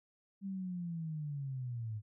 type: linear sweep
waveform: sine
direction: down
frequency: 198.5 to 103.83 Hz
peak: -37 dBFS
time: 0.41-2.02 s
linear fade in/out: 50 ms
effects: none